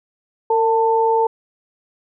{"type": "tone pair together", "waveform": "sine", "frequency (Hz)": [454.9, 890], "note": ["A#4", "A5"], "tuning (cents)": [-42, 20], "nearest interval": "octave", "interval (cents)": 1162, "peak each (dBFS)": -16, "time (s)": [0.5, 1.27], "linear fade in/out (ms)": 5, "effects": []}